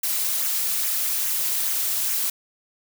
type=noise with flanger; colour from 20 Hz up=blue; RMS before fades=-24 dBFS; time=0.03-2.3 s; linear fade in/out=5 ms; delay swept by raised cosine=0.21 to 3.61 ms; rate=2.4 Hz; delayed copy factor=-0.5; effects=none